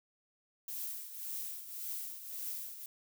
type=noise with tremolo; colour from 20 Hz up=violet; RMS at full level=-39 dBFS; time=0.68-2.86 s; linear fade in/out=2 ms; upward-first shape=triangle; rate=1.8 Hz; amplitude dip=70%; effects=none